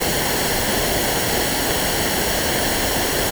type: noise with comb filter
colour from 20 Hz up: pink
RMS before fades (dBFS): -20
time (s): 0-3.31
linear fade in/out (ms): 20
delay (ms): 0.81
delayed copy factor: -0.55
effects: none